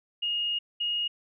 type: tone pair in turn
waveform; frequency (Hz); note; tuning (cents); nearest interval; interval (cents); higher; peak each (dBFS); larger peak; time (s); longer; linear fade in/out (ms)
sine; 2857 / 2867; F7 / F7; +39 / +45; unison; 6; second; -26; neither; 0.22-0.59 / 0.8-1.08; first; 10
effects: none